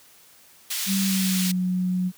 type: high-pass noise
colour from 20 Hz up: pink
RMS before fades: -28 dBFS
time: 0.7-1.52 s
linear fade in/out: 10 ms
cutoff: 3000 Hz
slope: 12 dB/octave
type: tone with pitch glide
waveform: sine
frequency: 193.5 to 182.64 Hz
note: G3 to F#3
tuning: -22 to -22 cents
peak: -21 dBFS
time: 0.86-2.12 s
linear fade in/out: 50 ms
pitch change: -100 cents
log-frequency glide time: 1.03-1.53 s
effects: white hiss -53 dBFS RMS until 2.17 s + high-pass 60 Hz 12 dB/octave